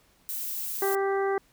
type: noise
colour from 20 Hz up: violet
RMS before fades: -33 dBFS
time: 0.29-0.95 s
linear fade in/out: 0 ms
type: harmonic tone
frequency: 392 Hz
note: G4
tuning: in tune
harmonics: 1 / 2 / 3 / 4 / 5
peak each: -25 / -31 / -35 / -37 / -39 dBFS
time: 0.82-1.38 s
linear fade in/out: 2 ms
effects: pink hiss -63 dBFS RMS until 1.52 s